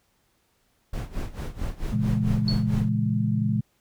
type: noise with tremolo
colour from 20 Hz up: brown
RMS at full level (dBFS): -28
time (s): 0.93-2.89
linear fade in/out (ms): 5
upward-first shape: sine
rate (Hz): 4.5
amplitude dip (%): 85
type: chord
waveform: sine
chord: A# half-diminished seventh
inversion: none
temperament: just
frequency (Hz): 116.54 / 139.85 / 167.82 / 209.8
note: A#2 / C#3 / E3 / G#3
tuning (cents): 0 / +16 / +31 / +18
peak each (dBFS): -25 / -29 / -30 / -25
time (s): 1.92-3.61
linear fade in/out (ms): 10
type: tone with exponential decay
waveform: sine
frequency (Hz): 4400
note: C#8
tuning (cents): -14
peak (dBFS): -23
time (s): 2.48-2.66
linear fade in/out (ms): 1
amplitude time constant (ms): 38
effects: pink hiss -68 dBFS RMS until 3.8 s